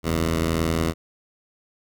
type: tone pair together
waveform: 10% pulse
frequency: 46.13 / 81.9 Hz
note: F#1 / E2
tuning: -4 / -11 cents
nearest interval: minor seventh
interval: 993 cents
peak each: -22 / -13 dBFS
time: 0.03-0.94 s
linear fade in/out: 50 ms
effects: none